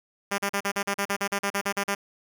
5% pulse tone bursts, 200 Hz, G3, 35 cents sharp, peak -13 dBFS, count 15, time 0.31-1.95 s, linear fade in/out 10 ms, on 72 ms, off 40 ms, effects none

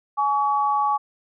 sine tone pair together, 840 / 1133 Hz, G#5 / C#6, +19 / +37 cents, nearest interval perfect fourth, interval 518 cents, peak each -21 dBFS, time 0.17-0.98 s, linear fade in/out 20 ms, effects none

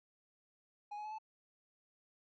triangle tone with pitch steps, 828 / 842 / 856.2 / 870.7 Hz, G#5 / G#5 / A5 / A5, -5 / +24 / -47 / -18 cents, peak -40 dBFS, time 0.91-1.186 s, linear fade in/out 10 ms, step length 69 ms, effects resampled to 16000 Hz

